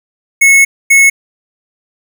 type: tone bursts at uneven times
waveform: square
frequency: 2192 Hz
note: C#7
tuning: 20 cents flat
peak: -4 dBFS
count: 2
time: 0.41-0.65 / 0.9-1.1 s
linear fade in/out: 10 ms
effects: none